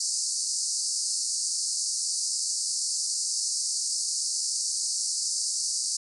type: band-pass noise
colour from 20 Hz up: pink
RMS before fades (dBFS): -29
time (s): 0-5.97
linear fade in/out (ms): 5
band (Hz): 4500 to 9600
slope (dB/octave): 96
effects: none